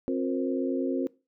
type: tone cluster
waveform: sine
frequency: 266 / 355.5 / 467.9 / 527 Hz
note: C4 / F4 / A#4 / C5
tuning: +29 / +31 / +6 / +12 cents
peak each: -28 / -31 / -34 / -35 dBFS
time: 0.08-1.07 s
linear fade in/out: 0 ms
effects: noise-tail reverb RT60 0.3 s tail -22 dB re dry